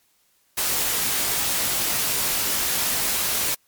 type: noise with comb filter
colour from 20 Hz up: white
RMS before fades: -23 dBFS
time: 0.57-3.55 s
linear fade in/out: 10 ms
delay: 19 ms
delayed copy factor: -0.55
effects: white hiss -64 dBFS RMS until 3.67 s + MP3 96 kbps